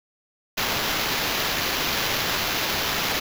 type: noise with sample-and-hold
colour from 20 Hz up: violet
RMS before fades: -25 dBFS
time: 0.57-3.2 s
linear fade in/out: 10 ms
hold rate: 8820 Hz
effects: none